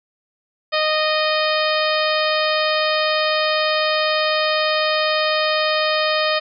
harmonic tone, 618 Hz, D#5, 12 cents flat, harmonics 1 / 2 / 3 / 4 / 5 / 6 / 7 / 8, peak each -20 / -23 / -25 / -26 / -27 / -28 / -28 / -29 dBFS, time 0.72-6.4 s, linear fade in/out 20 ms, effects none

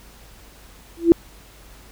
sine tone with exponential growth, 336.8 Hz, E4, 37 cents sharp, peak -3 dBFS, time 0.97-1.12 s, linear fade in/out 0 ms, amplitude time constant 32 ms, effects added 50 Hz sine -48 dBFS peak until 1.91 s + pink hiss -48 dBFS RMS until 1.91 s

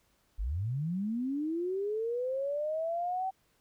sine linear sweep, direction up, 40.88 to 770 Hz, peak -30 dBFS, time 0.38-3.31 s, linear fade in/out 20 ms, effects pink hiss -71 dBFS RMS until 3.6 s

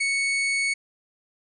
40% pulse tone, 2217 Hz, C#7, in tune, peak -21 dBFS, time 0-0.74 s, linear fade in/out 10 ms, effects resampled to 24000 Hz

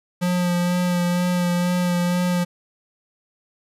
square tone with vibrato, 177.3 Hz, F3, 26 cents sharp, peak -19 dBFS, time 0.21-2.45 s, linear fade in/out 20 ms, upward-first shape sine, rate 2.1 Hz, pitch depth 18 cents each way, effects resampled to 32000 Hz + 9-bit

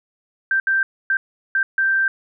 sine tone bursts at uneven times, 1568 Hz, G6, in tune, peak -15 dBFS, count 5, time 0.51-0.6 / 0.67-0.83 / 1.1-1.17 / 1.55-1.63 / 1.78-2.08 s, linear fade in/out 2 ms, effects none

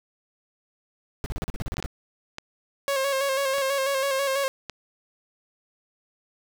brown noise bursts, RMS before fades -28 dBFS, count 11, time 1.24-1.861 s, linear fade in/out 0 ms, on 21 ms, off 39 ms
clicks, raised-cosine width 0.2 ms, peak -16 dBFS, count 5, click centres 1.769 / 1.826 / 2.384 / 3.583 / 4.697 s
sawtooth tone with vibrato, 545 Hz, C#5, 29 cents flat, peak -19 dBFS, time 2.88-4.48 s, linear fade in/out 0 ms, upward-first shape square, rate 6.1 Hz, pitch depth 38 cents each way
effects none

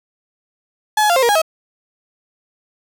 35% pulse tone with pitch steps, 853 / 843 / 694 / 527 / 472.6 / 823 / 641 Hz, G#5 / G#5 / F5 / C5 / A#4 / G#5 / E5, +46 / +26 / -11 / +12 / +24 / -16 / -49 cents, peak -10 dBFS, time 0.97-1.418 s, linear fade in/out 5 ms, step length 64 ms, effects none

